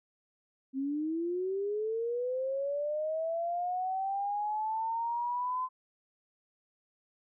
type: linear sweep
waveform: sine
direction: up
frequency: 261.6 to 1029 Hz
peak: -30 dBFS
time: 0.73-5.69 s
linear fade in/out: 50 ms
effects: none